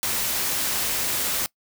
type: noise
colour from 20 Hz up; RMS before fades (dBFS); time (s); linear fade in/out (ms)
white; -25; 0.03-1.46; 0
effects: noise-tail reverb RT60 0.1 s tail -22 dB re dry